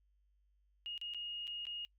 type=tone with dropouts; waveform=sine; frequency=2862 Hz; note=F7; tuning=42 cents sharp; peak=-40 dBFS; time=0.86-1.85 s; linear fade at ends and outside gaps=0 ms; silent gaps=0.978-1.014 / 1.137-1.146 / 1.471-1.477 / 1.654-1.668 s; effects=noise-tail reverb RT60 0.1 s tail -22 dB re dry + added 50 Hz sine -70 dBFS peak until 1.98 s